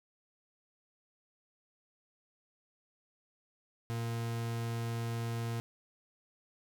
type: tone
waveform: 40% pulse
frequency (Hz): 116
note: A#2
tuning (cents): -8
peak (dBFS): -33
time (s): 3.9-5.6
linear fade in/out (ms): 0
effects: none